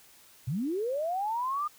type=linear sweep; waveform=sine; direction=up; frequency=110 to 1229 Hz; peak=-28 dBFS; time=0.47-1.68 s; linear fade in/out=10 ms; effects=white hiss -57 dBFS RMS until 1.78 s